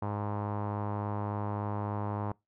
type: tone with low-pass filter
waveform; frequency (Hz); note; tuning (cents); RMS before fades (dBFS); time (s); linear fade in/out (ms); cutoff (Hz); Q
sawtooth; 103.5; G#2; -5; -34; 0.02-2.32; 5; 970; 3.3
effects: noise-tail reverb RT60 0.2 s tail -24 dB re dry